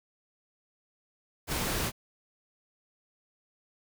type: noise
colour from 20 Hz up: pink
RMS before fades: -31 dBFS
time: 1.47-1.92 s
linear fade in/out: 50 ms
effects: none